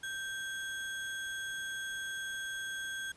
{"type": "tone with sample-and-hold", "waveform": "sine", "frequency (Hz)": 1568, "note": "G6", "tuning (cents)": 0, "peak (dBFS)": -36, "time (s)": [0.03, 3.12], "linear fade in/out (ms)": 5, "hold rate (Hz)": 4900, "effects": ["pink hiss -61 dBFS RMS until 3.16 s", "resampled to 24000 Hz"]}